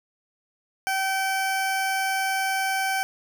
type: tone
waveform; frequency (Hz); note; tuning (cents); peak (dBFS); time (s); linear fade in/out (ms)
20% pulse; 770; G5; -31; -18; 0.87-3.03; 0
effects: none